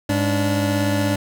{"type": "tone pair together", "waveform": "25% pulse", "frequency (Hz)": [101.92, 289], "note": ["G#2", "D4"], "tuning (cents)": [-32, -28], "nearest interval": "octave + tritone", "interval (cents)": 1804, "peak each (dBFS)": -17, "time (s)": [0.09, 1.16], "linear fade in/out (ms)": 5, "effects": []}